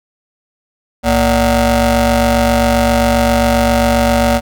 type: ring-modulated tone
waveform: 25% pulse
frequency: 171.1 Hz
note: F3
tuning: 35 cents flat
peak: -3 dBFS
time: 1.03-4.41 s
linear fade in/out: 50 ms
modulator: 404 Hz
effects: none